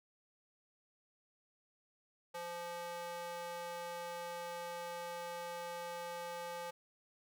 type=tone with high-pass filter; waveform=square; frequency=172.7 Hz; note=F3; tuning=19 cents flat; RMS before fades=-44 dBFS; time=2.34-6.71 s; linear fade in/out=10 ms; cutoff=650 Hz; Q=2.7; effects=none